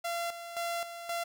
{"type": "tone with tremolo", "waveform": "sawtooth", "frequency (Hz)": 684, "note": "F5", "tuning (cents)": -36, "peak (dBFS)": -28, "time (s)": [0.04, 1.24], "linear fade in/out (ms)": 10, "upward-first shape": "square", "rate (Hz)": 1.9, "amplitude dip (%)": 65, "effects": []}